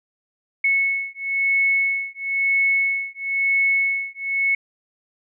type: beating tone pair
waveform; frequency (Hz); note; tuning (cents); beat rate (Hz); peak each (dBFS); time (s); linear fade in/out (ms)
sine; 2200 / 2201; C#7 / C#7; -14 / -13; 1; -21; 0.64-4.55; 5
effects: none